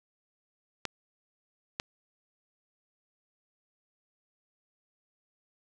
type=clicks; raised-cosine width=0.2 ms; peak=-14 dBFS; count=2; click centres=0.853 / 1.799 s; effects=none